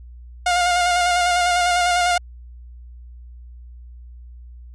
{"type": "tone with vibrato", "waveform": "sawtooth", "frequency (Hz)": 709, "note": "F5", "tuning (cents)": 26, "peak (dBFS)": -12, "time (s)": [0.46, 2.18], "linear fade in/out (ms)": 5, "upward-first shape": "square", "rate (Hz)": 10, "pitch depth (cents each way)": 23, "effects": ["added 60 Hz sine -37 dBFS peak until 4.74 s", "resampled to 22050 Hz"]}